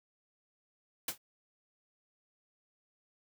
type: noise with exponential decay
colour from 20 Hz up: white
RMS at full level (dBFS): -29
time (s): 1.08-1.18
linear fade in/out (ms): 5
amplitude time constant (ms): 21
effects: none